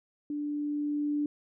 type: tone with level ramp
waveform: sine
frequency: 293.8 Hz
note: D4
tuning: 1 cent sharp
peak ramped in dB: -31 to -26 dBFS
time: 0.3-1.26 s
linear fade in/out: 2 ms
effects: none